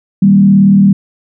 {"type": "tone with frequency modulation", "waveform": "sine", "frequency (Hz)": 196, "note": "G3", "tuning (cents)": 0, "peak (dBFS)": -3, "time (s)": [0.22, 0.93], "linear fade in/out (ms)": 5, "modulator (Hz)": 37.8, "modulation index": 0.6, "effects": []}